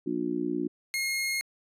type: harmonic tone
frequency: 59.4 Hz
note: A#1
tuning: 33 cents sharp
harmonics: 3 / 4 / 5 / 6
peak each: -38 / -35 / -30 / -32 dBFS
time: 0.06-0.68 s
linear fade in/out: 10 ms
type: tone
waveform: sawtooth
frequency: 2148 Hz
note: C7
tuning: 45 cents sharp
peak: -24 dBFS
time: 0.94-1.41 s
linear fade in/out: 0 ms
effects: resampled to 32000 Hz